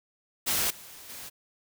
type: noise with level steps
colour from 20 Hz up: white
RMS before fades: -27 / -47 / -42 dBFS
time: 0.46-1.3 s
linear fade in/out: 20 ms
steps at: 0.7 / 1.09 s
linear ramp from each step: 5 ms
effects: none